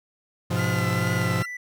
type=chord; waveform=45% pulse; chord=F diminished; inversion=first; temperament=just; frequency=104.77 / 125.72 / 174.61 Hz; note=Ab2 / Cb3 / F3; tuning=+16 / +31 / 0 cents; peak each=-27 dBFS; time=0.5-1.43 s; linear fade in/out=10 ms
type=tone with vibrato; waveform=40% pulse; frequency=1381 Hz; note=F6; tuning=20 cents flat; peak=-32 dBFS; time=0.56-1.46 s; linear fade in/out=10 ms; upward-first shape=triangle; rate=2.2 Hz; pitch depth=70 cents each way
type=tone with pitch glide; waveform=triangle; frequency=2009 to 1980.2 Hz; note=B6 to B6; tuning=+29 to +4 cents; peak=-30 dBFS; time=0.59-1.57 s; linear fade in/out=5 ms; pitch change=-25 cents; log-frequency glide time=0.77-1.45 s
effects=none